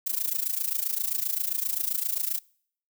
violet noise with amplitude modulation, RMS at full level -25 dBFS, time 0.06-2.39 s, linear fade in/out 10 ms, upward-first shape sine, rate 27.6 Hz, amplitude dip 85%, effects noise-tail reverb RT60 0.6 s tail -25 dB re dry

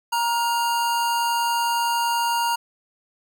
square tone pair together, 937.7 / 1418 Hz, A#5 / F6, +10 / +26 cents, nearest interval perfect fifth, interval 716 cents, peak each -21 / -32 dBFS, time 0.12-2.56 s, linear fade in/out 10 ms, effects none

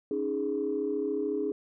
sine chord, C# suspended second, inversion none, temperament equal, 277.2 / 311.1 / 415.3 Hz, C#4 / D#4 / G#4, 0 / 0 / 0 cents, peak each -34 / -33 / -29 dBFS, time 0.11-1.52 s, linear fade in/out 2 ms, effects tanh soft clip ceiling -19 dBFS

